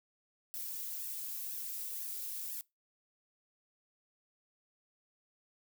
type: noise with flanger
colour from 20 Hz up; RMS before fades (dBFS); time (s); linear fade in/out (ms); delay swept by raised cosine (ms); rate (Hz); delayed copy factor
violet; -41; 0.54-2.61; 0; 1.1 to 3.7; 2; +0.9
effects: noise-tail reverb RT60 0.2 s tail -22 dB re dry